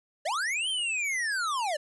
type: linear two-way sweep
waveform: square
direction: up then down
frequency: 546 to 3174 to 561 Hz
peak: -28 dBFS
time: 0.25-1.77 s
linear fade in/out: 10 ms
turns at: 0.69 s
effects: resampled to 24000 Hz